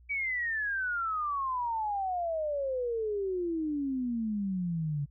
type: exponential sweep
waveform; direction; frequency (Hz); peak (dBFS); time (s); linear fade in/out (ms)
sine; down; 2300 to 140; -29; 0.09-5.06; 20
effects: added 60 Hz sine -54 dBFS peak until 5.1 s